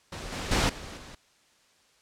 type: noise with level steps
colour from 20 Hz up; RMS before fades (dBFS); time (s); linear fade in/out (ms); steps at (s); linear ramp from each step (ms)
pink; -38 / -34 / -24 / -41 / -45; 0.12-1.15; 5; 0.32 / 0.51 / 0.69 / 0.97; 5
effects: white hiss -63 dBFS RMS until 2.01 s + low-pass 7000 Hz 12 dB/octave